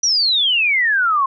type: exponential sweep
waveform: sine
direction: down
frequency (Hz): 5920 to 1049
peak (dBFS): -13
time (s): 0.03-1.26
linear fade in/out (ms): 5
effects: none